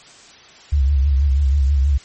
sine tone with vibrato, 69.3 Hz, C#2, in tune, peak -12 dBFS, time 0.72-1.98 s, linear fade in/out 10 ms, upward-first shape triangle, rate 6.2 Hz, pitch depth 110 cents each way, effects white hiss -44 dBFS RMS until 2.04 s + MP3 32 kbps

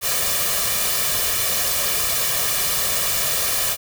white noise with comb filter, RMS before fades -21 dBFS, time 0.01-3.77 s, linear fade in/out 50 ms, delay 1.7 ms, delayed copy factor +0.65, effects none

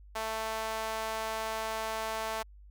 sawtooth tone with high-pass filter, 221 Hz, A3, 8 cents sharp, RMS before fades -35 dBFS, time 0.15-2.43 s, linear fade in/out 10 ms, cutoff 760 Hz, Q 1.8, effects added 50 Hz sine -50 dBFS peak until 2.7 s

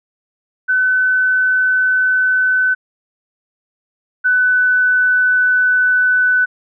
sine tone pair in turn, 1511 / 1498.8 Hz, F#6 / F#6, +36 / +22 cents, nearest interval unison, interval 14 cents, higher first, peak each -11 / -10 dBFS, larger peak second, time 0.68-2.75 / 4.24-6.46 s, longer second, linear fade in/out 20 ms, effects none

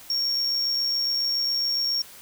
triangle tone with amplitude modulation, 5530 Hz, F8, 18 cents flat, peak -20 dBFS, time 0.1-2.02 s, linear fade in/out 2 ms, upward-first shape sine, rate 67.2 Hz, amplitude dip 25%, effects white hiss -46 dBFS RMS until 2.21 s

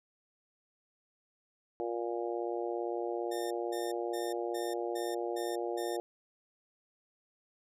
harmonic tone, 117.7 Hz, A#2, 17 cents sharp, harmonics 3 / 4 / 5 / 6 / 7, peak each -36 / -38 / -41 / -41 / -44 dBFS, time 1.8-6 s, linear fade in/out 0 ms
10% pulse tone bursts, 1812 Hz, A#6, 50 cents flat, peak -35 dBFS, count 7, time 3.31-5.97 s, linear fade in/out 10 ms, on 200 ms, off 210 ms
effects none

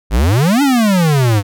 square exponential two-way sweep, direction up then down, 48.07 to 293.7 to 97 Hz, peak -10 dBFS, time 0.1-1.43 s, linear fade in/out 50 ms, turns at 0.62 s, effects none

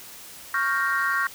sine chord, G half-diminished seventh, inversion second, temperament equal, 1108.7 / 1396.9 / 1568 / 1864.7 Hz, Db6 / F6 / G6 / Bb6, 0 / 0 / 0 / 0 cents, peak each -26 dBFS, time 0.54-1.27 s, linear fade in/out 2 ms, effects tanh soft clip ceiling -14 dBFS + white hiss -43 dBFS RMS until 1.34 s

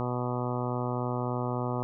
harmonic tone, 123.47 Hz, B2, in tune, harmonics 1 / 2 / 3 / 4 / 5 / 6 / 7 / 8 / 9 / 10, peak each -32 / -35 / -37 / -38 / -39 / -40 / -40 / -41 / -42 / -42 dBFS, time 0-1.83 s, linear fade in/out 0 ms, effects none

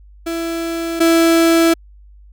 35% pulse tone pair in turn, 332.8 / 331.2 Hz, E4 / E4, +17 / +8 cents, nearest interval unison, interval 9 cents, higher first, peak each -18 / -8 dBFS, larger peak second, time 0.26-1 / 1-1.74 s, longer neither, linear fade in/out 10 ms, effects added 50 Hz sine -40 dBFS peak until 2.32 s

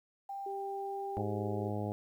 sine tone with pitch glide, 791 to 795.6 Hz, G5 to G5, +15 to +25 cents, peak -38 dBFS, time 0.29-1.22 s, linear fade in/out 5 ms, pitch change +10 cents, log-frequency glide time 0.79-1.05 s
sine tone, 392.8 Hz, G4, 4 cents sharp, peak -39 dBFS, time 0.46-1.7 s, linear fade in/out 5 ms
harmonic tone, 104.2 Hz, G#2, 6 cents sharp, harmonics 1 / 2 / 3 / 4 / 5 / 6 / 7 / 8, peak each -37 / -40 / -42 / -43 / -44 / -45 / -45 / -46 dBFS, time 1.17-1.92 s, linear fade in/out 0 ms
effects 11-bit

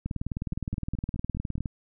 two click trains, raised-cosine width 5 ms, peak -18 / -23 dBFS, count 32 / 6, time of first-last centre 0.06-1.658 / 0.53-1.58 s, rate 19.4 / 4.76 Hz, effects none

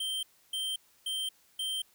square tone bursts, 3136 Hz, G7, in tune, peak -32 dBFS, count 4, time 0-1.82 s, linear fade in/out 5 ms, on 230 ms, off 300 ms, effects white hiss -65 dBFS RMS until 1.94 s

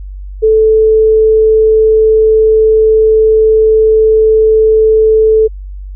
sine tone, 438.2 Hz, A4, 7 cents flat, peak -4 dBFS, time 0.42-5.48 s, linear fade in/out 20 ms, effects added 48 Hz sine -22 dBFS peak until 5.95 s

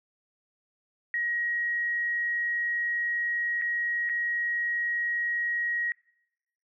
sine tone with dropouts, 1895 Hz, A#6, 28 cents sharp, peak -26 dBFS, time 1.14-5.92 s, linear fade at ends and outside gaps 1 ms, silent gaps 3.615-3.62 / 4.091-4.096 s, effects noise-tail reverb RT60 0.9 s tail -25 dB re dry

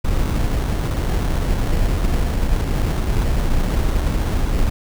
brown noise with sample-and-hold, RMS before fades -18 dBFS, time 0.04-4.7 s, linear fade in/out 10 ms, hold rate 2450 Hz, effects none

